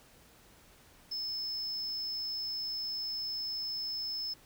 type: tone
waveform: triangle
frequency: 5240 Hz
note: E8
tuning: 11 cents flat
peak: -33 dBFS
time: 1.11-4.34 s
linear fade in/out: 10 ms
effects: pink hiss -60 dBFS RMS until 4.45 s